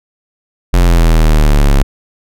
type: exponential sweep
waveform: square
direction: down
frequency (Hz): 44.66 to 34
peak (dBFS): -6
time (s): 0.73-1.83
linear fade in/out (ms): 10
effects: none